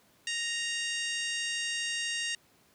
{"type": "harmonic tone with a mistuned harmonic", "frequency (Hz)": 932.3, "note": "A#5", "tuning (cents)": 0, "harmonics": [2, 3, 4, 5, 6, 7, 8, 9, 10], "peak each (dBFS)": [-36, -35, -40, -43, -41, -43, -45, -45, -49], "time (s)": [0.27, 2.35], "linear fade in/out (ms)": 2, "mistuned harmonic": 10, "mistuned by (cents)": -35, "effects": ["pink hiss -64 dBFS RMS until 2.74 s", "high-pass 100 Hz 12 dB/octave"]}